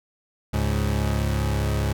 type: tone pair together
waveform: 30% pulse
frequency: 70 / 104.73 Hz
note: C#2 / G#2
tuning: +18 / +15 cents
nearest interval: perfect fifth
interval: 697 cents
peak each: -21 / -22 dBFS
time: 0.53-1.93 s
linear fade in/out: 10 ms
effects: none